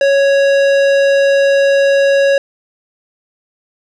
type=tone with tanh clipping; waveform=sine; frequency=554.4 Hz; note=C#5; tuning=in tune; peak=-10 dBFS; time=0.01-2.38 s; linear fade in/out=2 ms; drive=16 dB; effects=none